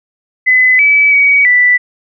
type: tone with pitch steps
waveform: sine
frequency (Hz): 2018 / 2294 / 2261 / 1976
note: B6 / D7 / C#7 / B6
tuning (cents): +37 / -41 / +34 / 0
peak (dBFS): -5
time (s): 0.46-1.78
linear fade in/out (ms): 20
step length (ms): 330
effects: none